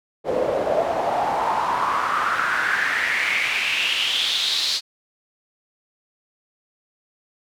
pink noise with band-pass filter sweep, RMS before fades -22 dBFS, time 0.24-4.81 s, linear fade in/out 50 ms, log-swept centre 490 to 4400 Hz, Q 5, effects none

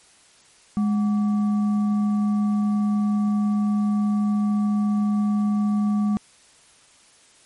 sine tone with frequency modulation, 207.7 Hz, G#3, in tune, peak -18 dBFS, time 0.77-6.17 s, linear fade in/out 0 ms, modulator 946 Hz, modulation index 0.21, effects white hiss -54 dBFS RMS until 7.45 s + MP3 48 kbps

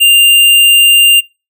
square tone, 2794 Hz, F7, in tune, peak -4 dBFS, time 0-1.21 s, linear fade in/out 20 ms, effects noise-tail reverb RT60 0.3 s tail -26 dB re dry

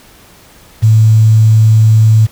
sine tone with quantisation, 110 Hz, A2, in tune, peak -3 dBFS, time 0.82-2.27 s, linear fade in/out 20 ms, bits 5, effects pink hiss -41 dBFS RMS until 2.31 s

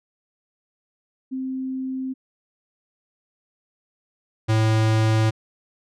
sine / square tone pair in turn, 261.6 / 110.19 Hz, C4 / A2, 0 / +3 cents, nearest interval octave + minor third, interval 1497 cents, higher first, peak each -25 / -17 dBFS, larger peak second, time 1.31-2.14 / 4.48-5.31 s, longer neither, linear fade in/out 20 ms, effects low-pass 7000 Hz 12 dB/octave

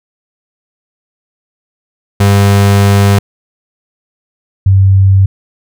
35% pulse / sine tone pair in turn, 100 / 96.56 Hz, G2 / G2, +35 / -26 cents, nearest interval minor second, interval 61 cents, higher first, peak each -3 dBFS, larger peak neither, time 2.2-3.19 / 4.66-5.26 s, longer first, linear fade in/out 5 ms, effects none

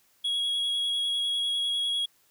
triangle tone with vibrato, 3322 Hz, G#7, in tune, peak -24 dBFS, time 0.24-2.06 s, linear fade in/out 10 ms, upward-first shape triangle, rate 10 Hz, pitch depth 16 cents each way, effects white hiss -65 dBFS RMS until 2.3 s

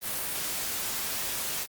white noise, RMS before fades -32 dBFS, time 0.01-1.67 s, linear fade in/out 50 ms, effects Opus 32 kbps

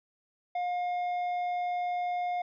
sine tone with tanh clipping, 713 Hz, F5, 36 cents sharp, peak -30 dBFS, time 0.55-2.42 s, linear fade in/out 5 ms, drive 7 dB, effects none

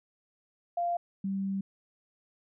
sine tone pair in turn, 694 / 194.75 Hz, F5 / G3, -11 / -11 cents, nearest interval octave + minor seventh, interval 2200 cents, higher first, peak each -27 / -29 dBFS, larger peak first, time 0.77-0.97 / 1.24-1.61 s, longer second, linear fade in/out 5 ms, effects none

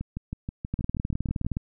two click trains, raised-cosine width 5 ms, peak -19 / -15 dBFS, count 10 / 17, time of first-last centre 0.01-1.448 / 0.74-1.569 s, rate 6.26 / 19.3 Hz, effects none

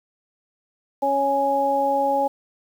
harmonic tone, 277.2 Hz, C#4, in tune, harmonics 1 / 2 / 3, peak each -29 / -22 / -20 dBFS, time 1.02-2.28 s, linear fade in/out 10 ms, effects 8-bit

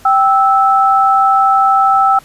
sine tone pair together, 781 / 1313.5 Hz, G5 / E6, -7 / -7 cents, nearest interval major sixth, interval 900 cents, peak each -10 dBFS, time 0.05-2.19 s, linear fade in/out 5 ms, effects pink hiss -42 dBFS RMS until 2.24 s + resampled to 32000 Hz

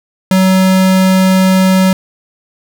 square tone, 188.1 Hz, F#3, 29 cents sharp, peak -7 dBFS, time 0.31-1.93 s, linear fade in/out 2 ms, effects none

